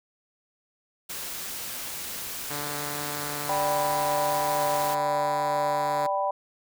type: noise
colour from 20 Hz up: white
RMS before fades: -35 dBFS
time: 1.09-4.95 s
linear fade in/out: 10 ms
type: tone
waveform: 5% pulse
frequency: 146.3 Hz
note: D3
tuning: 6 cents flat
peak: -21 dBFS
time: 2.5-6.07 s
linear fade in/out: 10 ms
type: chord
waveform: sine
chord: G major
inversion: second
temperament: equal with one note detuned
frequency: 587.3 / 779.9 / 987.8 Hz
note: D5 / G5 / B5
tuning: 0 / -9 / 0 cents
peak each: -28 dBFS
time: 3.49-6.31 s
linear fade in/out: 5 ms
effects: none